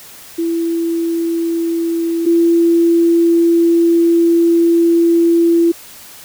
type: tone pair in turn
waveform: sine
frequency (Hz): 334 / 337.1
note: E4 / E4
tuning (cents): +23 / +39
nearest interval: unison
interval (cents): 16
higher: second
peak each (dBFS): -14 / -8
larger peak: second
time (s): 0.38-2.26 / 2.26-5.72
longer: second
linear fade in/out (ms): 10
effects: white hiss -37 dBFS RMS until 6.24 s